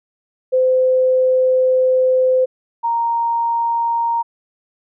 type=tone pair in turn; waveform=sine; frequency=514 / 930.8 Hz; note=C5 / A#5; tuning=-31 / -3 cents; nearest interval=minor seventh; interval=1028 cents; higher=second; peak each=-11 / -15 dBFS; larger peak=first; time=0.52-2.46 / 2.83-4.23 s; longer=first; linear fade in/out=20 ms; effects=none